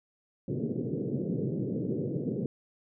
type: band-pass noise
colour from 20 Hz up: pink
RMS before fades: -32 dBFS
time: 0.48-2.46 s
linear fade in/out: 2 ms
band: 120 to 480 Hz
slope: 48 dB/octave
effects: none